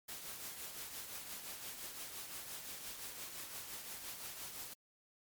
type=noise with tremolo; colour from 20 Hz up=white; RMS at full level=-45 dBFS; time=0.08-4.74 s; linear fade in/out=10 ms; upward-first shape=triangle; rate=5.8 Hz; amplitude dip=50%; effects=MP3 96 kbps